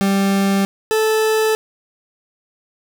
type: tone pair in turn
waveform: 40% pulse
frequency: 196.4 / 437.1 Hz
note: G3 / A4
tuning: +4 / -11 cents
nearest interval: octave + major second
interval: 1385 cents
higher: second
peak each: -13 dBFS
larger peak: neither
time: 0.01-0.65 / 0.91-1.55 s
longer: neither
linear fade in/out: 0 ms
effects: none